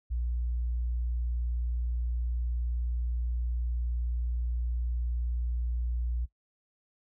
sine tone, 59.6 Hz, A#1, 39 cents sharp, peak -27 dBFS, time 0.1-6.26 s, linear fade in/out 20 ms, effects noise-tail reverb RT60 0.1 s tail -17 dB re dry + tanh soft clip ceiling -24 dBFS

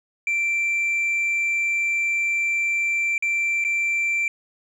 sine tone with dropouts, 2349 Hz, D7, in tune, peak -17 dBFS, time 0.27-4.28 s, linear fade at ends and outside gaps 2 ms, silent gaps 3.18-3.224 / 3.641-3.648 s, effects tanh soft clip ceiling -19 dBFS

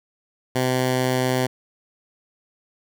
10% pulse tone, 128 Hz, C3, 38 cents flat, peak -11 dBFS, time 0.55-1.47 s, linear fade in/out 10 ms, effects none

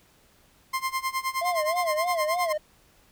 30% pulse tone with tremolo, 1050 Hz, C6, 6 cents sharp, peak -21 dBFS, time 0.73-2.53 s, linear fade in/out 10 ms, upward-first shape sine, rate 9.6 Hz, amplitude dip 90%
triangle tone with vibrato, 662 Hz, E5, 7 cents sharp, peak -23 dBFS, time 1.41-2.58 s, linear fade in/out 10 ms, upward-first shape sine, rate 3.3 Hz, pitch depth 150 cents each way
effects pink hiss -60 dBFS RMS until 3.11 s

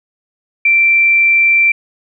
sine tone, 2349 Hz, D7, in tune, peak -7 dBFS, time 0.65-1.72 s, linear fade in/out 5 ms, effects none

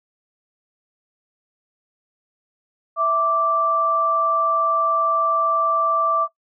sine tone pair together, 658 / 1171.2 Hz, E5 / D6, -3 / -5 cents, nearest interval minor seventh, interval 998 cents, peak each -23 / -17 dBFS, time 2.96-6.28 s, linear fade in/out 50 ms, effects noise-tail reverb RT60 0.1 s tail -17 dB re dry

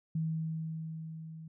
sine tone with level ramp, 160.3 Hz, E3, 48 cents flat, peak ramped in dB -29 to -44 dBFS, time 0.15-1.48 s, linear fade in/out 5 ms, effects none

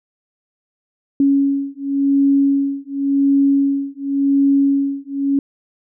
sine beating tone pair, 277.2 / 278.11 Hz, C#4 / C#4, 0 / +6 cents, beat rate 0.91 Hz, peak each -16 dBFS, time 1.2-5.39 s, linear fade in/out 2 ms, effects none

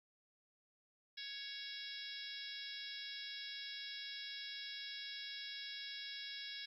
harmonic tone with a mistuned harmonic, 556 Hz, C#5, 5 cents sharp, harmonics 3 / 4 / 5 / 6 / 7 / 8 / 9 / 10, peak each -53 / -54 / -58 / -51 / -50 / -59 / -53 / -57 dBFS, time 1.17-6.66 s, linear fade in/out 10 ms, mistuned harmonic 10, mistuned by -48 cents, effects 13-bit

